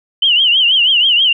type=tone with vibrato; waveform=sine; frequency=2998 Hz; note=F#7; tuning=22 cents sharp; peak=-8 dBFS; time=0.22-1.33 s; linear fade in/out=5 ms; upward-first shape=triangle; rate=6.2 Hz; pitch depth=160 cents each way; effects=none